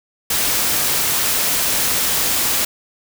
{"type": "noise", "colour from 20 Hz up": "white", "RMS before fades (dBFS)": -18, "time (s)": [0.3, 2.65], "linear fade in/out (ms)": 5, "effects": []}